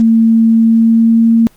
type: tone with pitch glide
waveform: sine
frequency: 226.1 to 228.5 Hz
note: A3 to A#3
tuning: +47 to -34 cents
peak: -5 dBFS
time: 0-1.47 s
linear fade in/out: 0 ms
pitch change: +19 cents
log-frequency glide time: 0.57-1.32 s
effects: pink hiss -48 dBFS RMS until 1.56 s + Opus 24 kbps